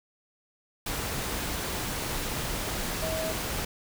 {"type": "tone in noise", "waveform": "sine", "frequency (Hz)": 640, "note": "D#5", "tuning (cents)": 49, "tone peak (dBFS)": -31, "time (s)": [3.02, 3.32], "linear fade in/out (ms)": 5, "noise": "pink", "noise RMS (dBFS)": -32, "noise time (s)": [0.86, 3.65], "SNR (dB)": -2, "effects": []}